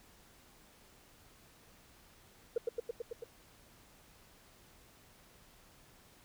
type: tone with echo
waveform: sine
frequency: 470.7 Hz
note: A#4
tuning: 17 cents sharp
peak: -27 dBFS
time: 2.56-2.58 s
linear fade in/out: 5 ms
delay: 110 ms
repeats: 6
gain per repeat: -2 dB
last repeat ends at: 3.24 s
effects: tanh soft clip ceiling -25 dBFS + pink hiss -62 dBFS RMS until 6.24 s